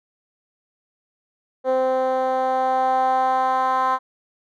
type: tone with band-pass filter sweep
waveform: 10% pulse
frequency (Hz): 259.7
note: C4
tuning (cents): -13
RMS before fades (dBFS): -20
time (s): 1.64-3.99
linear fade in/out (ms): 50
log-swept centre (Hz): 540 to 1000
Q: 3.7
effects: none